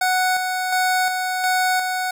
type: tone with tremolo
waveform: 25% pulse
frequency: 740 Hz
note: F#5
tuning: in tune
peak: -13 dBFS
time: 0.01-2.11 s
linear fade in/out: 5 ms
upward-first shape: square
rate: 1.4 Hz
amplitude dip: 40%
effects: none